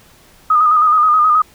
sine tone with vibrato, 1238 Hz, D#6, 9 cents flat, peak -8 dBFS, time 0.5-1.42 s, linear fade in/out 5 ms, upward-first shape square, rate 9.4 Hz, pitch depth 40 cents each way, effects pink hiss -47 dBFS RMS until 1.54 s

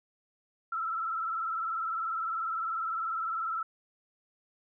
sine tone with vibrato, 1328 Hz, E6, 12 cents sharp, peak -30 dBFS, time 0.72-3.63 s, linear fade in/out 5 ms, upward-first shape triangle, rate 20 Hz, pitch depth 83 cents each way, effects none

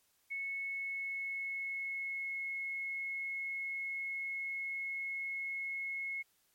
sine tone with pitch glide, 2200 to 2176 Hz, C#7 to C#7, -14 to -33 cents, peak -36 dBFS, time 0.3-6.23 s, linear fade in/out 20 ms, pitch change -19 cents, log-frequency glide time 0.59-2.42 s, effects white hiss -73 dBFS RMS until 6.54 s + MP3 64 kbps

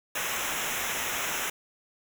pink noise with comb filter, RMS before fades -31 dBFS, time 0.15-1.5 s, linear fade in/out 5 ms, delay 0.22 ms, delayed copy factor -0.9, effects none

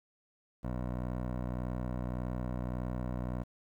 15% pulse tone with low-pass filter, 61.74 Hz, B1, in tune, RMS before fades -36 dBFS, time 0.63-3.44 s, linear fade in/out 20 ms, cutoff 990 Hz, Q 0.9, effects 10-bit

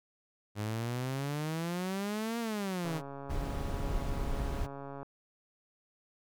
sawtooth exponential two-way sweep, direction up then down, 102.6 to 236 to 152 Hz, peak -29 dBFS, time 0.55-3.02 s, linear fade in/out 50 ms, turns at 2.39 s
click train, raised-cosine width 1 ms, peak -30 dBFS, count 304, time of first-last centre 2.85-5.03 s, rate 139 Hz
brown noise, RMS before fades -34 dBFS, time 3.29-4.67 s, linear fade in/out 20 ms
effects none

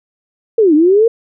sine linear two-way sweep, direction down then up, 471.3 to 289.9 to 471.3 Hz, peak -6 dBFS, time 0.58-1.08 s, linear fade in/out 5 ms, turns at 0.74 s, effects none

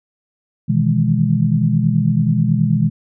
sine chord, E major seventh, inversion second, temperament equal, 123.47 / 155.56 / 164.81 / 207.7 Hz, B2 / D#3 / E3 / G#3, 0 / 0 / 0 / 0 cents, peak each -18 dBFS, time 0.68-2.9 s, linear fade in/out 20 ms, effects none

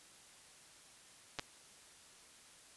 clicks, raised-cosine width 0.2 ms, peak -21 dBFS, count 2, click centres 1.388 / 1.395 s, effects white hiss -60 dBFS RMS until 2.76 s + resampled to 24000 Hz

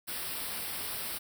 white band-stop noise, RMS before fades -37 dBFS, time 0.07-1.19 s, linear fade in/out 20 ms, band 5500 to 8100 Hz, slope 96 dB/octave, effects none

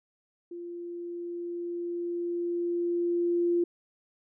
sine tone with level ramp, 346.3 Hz, F4, 15 cents flat, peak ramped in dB -37 to -22 dBFS, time 0.51-3.64 s, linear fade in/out 5 ms, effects none

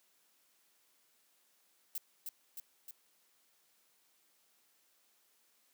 violet noise with echo, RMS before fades -39 dBFS, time 1.95-1.98 s, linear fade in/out 2 ms, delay 310 ms, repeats 3, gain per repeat -3 dB, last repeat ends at 2.91 s, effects white hiss -72 dBFS RMS until 5.73 s + high-pass 200 Hz 12 dB/octave

